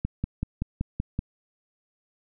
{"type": "click train", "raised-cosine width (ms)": 5, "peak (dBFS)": -14, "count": 7, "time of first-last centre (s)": [0.05, 1.191], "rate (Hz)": 5.26, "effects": []}